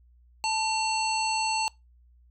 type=harmonic tone with a mistuned harmonic; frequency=880 Hz; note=A5; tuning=in tune; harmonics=1 / 3 / 5 / 7 / 9; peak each=-27 / -31 / -32 / -40 / -35 dBFS; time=0.44-1.68 s; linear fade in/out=0 ms; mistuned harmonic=3; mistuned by=+55 cents; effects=noise-tail reverb RT60 0.2 s tail -23 dB re dry + added 60 Hz sine -55 dBFS peak until 2.3 s